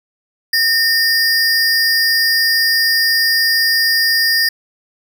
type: tone pair together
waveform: square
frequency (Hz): 1823 / 4884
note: A#6 / D#8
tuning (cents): -39 / -33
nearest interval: octave + perfect fourth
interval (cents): 1706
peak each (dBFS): -15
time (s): 0.53-4.49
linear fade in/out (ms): 5
effects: none